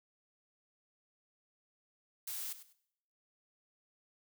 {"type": "noise with echo", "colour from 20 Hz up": "blue", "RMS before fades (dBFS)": -41, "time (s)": [2.27, 2.53], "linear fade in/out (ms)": 5, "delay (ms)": 100, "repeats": 2, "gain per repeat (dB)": -13, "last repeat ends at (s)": 2.73, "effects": ["noise-tail reverb RT60 0.7 s tail -19 dB re dry"]}